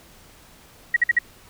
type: tone bursts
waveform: sine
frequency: 1908 Hz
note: A#6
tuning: 40 cents sharp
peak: -13 dBFS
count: 4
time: 0.94-1.189 s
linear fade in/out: 5 ms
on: 24 ms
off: 51 ms
effects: pink hiss -50 dBFS RMS until 1.49 s

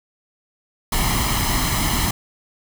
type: noise with comb filter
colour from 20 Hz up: pink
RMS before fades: -20 dBFS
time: 0.92-2.11 s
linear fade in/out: 5 ms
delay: 0.98 ms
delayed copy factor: +0.7
effects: none

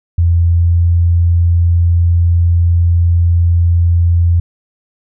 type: tone with pitch glide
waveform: sine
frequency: 85 to 85.69 Hz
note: F2 to F2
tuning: -46 to -32 cents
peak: -7 dBFS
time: 0.18-4.4 s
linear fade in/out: 5 ms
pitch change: +14 cents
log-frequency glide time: 0.46-0.81 s
effects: none

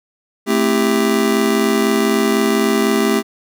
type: chord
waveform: square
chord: A minor seventh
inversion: none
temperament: just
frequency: 220 / 264 / 330 / 396 Hz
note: A3 / C4 / E4 / G4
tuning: 0 / +16 / +2 / +18 cents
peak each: -18 / -21 / -23 / -18 dBFS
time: 0.46-3.23 s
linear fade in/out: 50 ms
effects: none

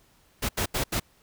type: noise bursts at uneven times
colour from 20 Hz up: pink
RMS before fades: -27 dBFS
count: 4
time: 0.42-0.49 / 0.57-0.66 / 0.74-0.84 / 0.92-1 s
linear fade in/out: 10 ms
effects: pink hiss -62 dBFS RMS until 1.22 s

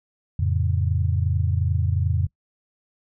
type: chord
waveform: sine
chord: F augmented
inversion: none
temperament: equal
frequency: 87.31 / 110 / 138.59 Hz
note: F2 / A2 / C#3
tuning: 0 / 0 / 0 cents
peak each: -21 / -25 / -26 dBFS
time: 0.39-2.27 s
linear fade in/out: 5 ms
effects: noise-tail reverb RT60 0.1 s tail -22 dB re dry

